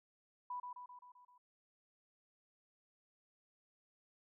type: tone with echo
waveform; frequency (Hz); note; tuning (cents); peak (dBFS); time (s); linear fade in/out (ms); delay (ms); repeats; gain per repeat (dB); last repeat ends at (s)
sine; 987.8; B5; 0; -40; 0.5-0.6; 5; 130; 6; -4; 1.38
effects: none